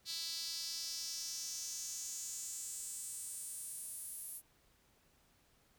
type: tone with high-pass filter sweep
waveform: sawtooth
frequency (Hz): 329.6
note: E4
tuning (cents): 0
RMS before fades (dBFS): -44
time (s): 0.05-4.42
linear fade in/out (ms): 50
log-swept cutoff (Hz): 4300 to 11000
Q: 4.1
effects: pink hiss -71 dBFS RMS until 5.78 s